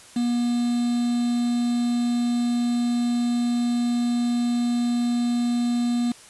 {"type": "tone with quantisation", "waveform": "triangle", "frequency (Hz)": 240, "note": "B3", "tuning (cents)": -49, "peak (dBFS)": -18, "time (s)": [0.16, 6.12], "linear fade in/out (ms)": 5, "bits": 6, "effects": ["white hiss -47 dBFS RMS until 6.29 s", "resampled to 24000 Hz"]}